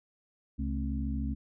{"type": "harmonic tone with a mistuned harmonic", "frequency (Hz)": 67.7, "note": "C#2", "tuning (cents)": -40, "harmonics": [1, 2, 3, 4], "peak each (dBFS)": [-32, -40, -36, -38], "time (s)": [0.58, 1.35], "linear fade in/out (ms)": 20, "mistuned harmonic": 3, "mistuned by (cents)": 120, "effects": []}